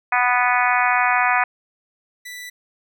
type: harmonic tone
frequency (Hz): 246.9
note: B3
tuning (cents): 0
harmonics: 3 / 4 / 5 / 6 / 7 / 8 / 9 / 10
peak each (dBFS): -21 / -22 / -23 / -24 / -24 / -25 / -26 / -26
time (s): 0.12-1.44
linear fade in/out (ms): 5
type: tone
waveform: sawtooth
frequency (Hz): 1975.5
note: B6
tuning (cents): 0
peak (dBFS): -29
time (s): 2.25-2.5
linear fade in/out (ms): 10
effects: none